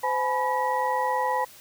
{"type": "tone cluster", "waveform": "sine", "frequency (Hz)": [513, 848, 987, 1923], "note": ["C5", "G#5", "B5", "B6"], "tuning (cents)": [-34, 36, -1, -47], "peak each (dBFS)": [-29, -27, -26, -34], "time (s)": [0.03, 1.45], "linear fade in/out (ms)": 10, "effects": ["white hiss -49 dBFS RMS until 1.6 s"]}